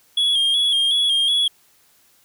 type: tone with vibrato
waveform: triangle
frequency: 3294 Hz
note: G#7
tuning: 15 cents flat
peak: -14 dBFS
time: 0.17-1.48 s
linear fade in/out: 5 ms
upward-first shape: square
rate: 2.7 Hz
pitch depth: 40 cents each way
effects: white hiss -57 dBFS RMS until 2.24 s